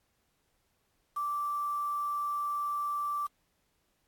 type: tone with quantisation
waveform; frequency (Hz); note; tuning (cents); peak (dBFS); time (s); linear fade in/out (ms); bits
sine; 1169; D6; -8; -30; 1.16-3.27; 10; 8
effects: pink hiss -75 dBFS RMS until 4.07 s + AAC 64 kbps